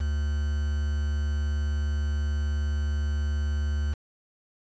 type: tone with quantisation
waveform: triangle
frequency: 73.42 Hz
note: D2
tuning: in tune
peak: -22 dBFS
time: 0-3.94 s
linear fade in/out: 10 ms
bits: 7
effects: resampled to 16000 Hz